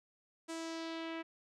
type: tone with low-pass filter sweep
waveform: sawtooth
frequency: 327.5 Hz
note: E4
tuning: 11 cents flat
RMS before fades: -42 dBFS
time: 0.48-1.23 s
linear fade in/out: 20 ms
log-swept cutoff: 8600 to 2400 Hz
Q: 1.8
effects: none